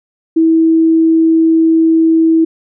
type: tone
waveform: sine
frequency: 324.7 Hz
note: E4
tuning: 26 cents flat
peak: -6 dBFS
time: 0.36-2.45 s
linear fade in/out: 10 ms
effects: none